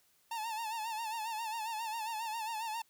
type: tone with vibrato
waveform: 45% pulse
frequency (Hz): 891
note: A5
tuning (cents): +22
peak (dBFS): -36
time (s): 0.31-2.82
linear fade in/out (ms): 5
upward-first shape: sine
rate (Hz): 7.4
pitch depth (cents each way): 78
effects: white hiss -70 dBFS RMS until 2.89 s